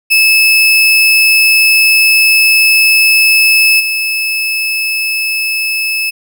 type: tone with level steps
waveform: 35% pulse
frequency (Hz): 2607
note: E7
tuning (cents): -20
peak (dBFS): -4 / -11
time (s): 0.1-6.11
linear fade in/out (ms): 20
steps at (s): 3.79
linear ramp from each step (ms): 20
effects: none